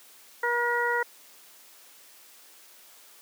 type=harmonic tone; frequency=478.3 Hz; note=A#4; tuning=44 cents sharp; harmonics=1 / 2 / 3 / 4; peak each=-29 / -29 / -29 / -29 dBFS; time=0.43-1.03 s; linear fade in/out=5 ms; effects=white hiss -53 dBFS RMS until 3.21 s + high-pass 300 Hz 12 dB/octave